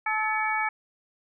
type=harmonic tone with a mistuned harmonic; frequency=432.8 Hz; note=A4; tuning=29 cents flat; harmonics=2 / 3 / 4 / 5; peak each=-28 / -31 / -31 / -29 dBFS; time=0.06-0.69 s; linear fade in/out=5 ms; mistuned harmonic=5; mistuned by=+69 cents; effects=none